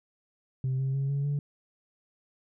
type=tone with pitch steps; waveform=sine; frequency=130.81 / 133.94 / 137.15 / 140.44 / 143.81 Hz; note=C3 / C3 / C#3 / C#3 / D3; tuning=0 / +41 / -18 / +23 / -36 cents; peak=-24 dBFS; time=0.64-1.39 s; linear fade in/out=2 ms; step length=150 ms; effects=tanh soft clip ceiling -24 dBFS